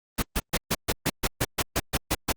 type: noise bursts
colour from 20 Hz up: pink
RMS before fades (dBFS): -24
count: 13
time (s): 0.18-2.325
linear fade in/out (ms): 10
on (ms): 45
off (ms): 130
effects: Opus 32 kbps